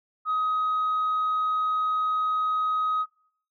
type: tone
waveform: sine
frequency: 1260 Hz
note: D#6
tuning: 21 cents sharp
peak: -21 dBFS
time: 0.25-3.06 s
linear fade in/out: 50 ms
effects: noise-tail reverb RT60 0.7 s tail -25 dB re dry + tanh soft clip ceiling -20 dBFS